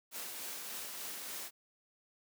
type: noise with tremolo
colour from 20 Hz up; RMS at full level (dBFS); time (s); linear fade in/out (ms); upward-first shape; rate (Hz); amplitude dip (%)
white; -42; 0.11-1.51; 50; triangle; 3.4; 30
effects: high-pass 200 Hz 12 dB/octave